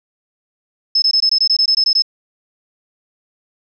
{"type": "tone bursts", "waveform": "sine", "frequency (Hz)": 5210, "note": "E8", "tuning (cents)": -21, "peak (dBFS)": -10, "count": 12, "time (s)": [0.95, 2.022], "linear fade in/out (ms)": 5, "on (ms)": 71, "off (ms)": 20, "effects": []}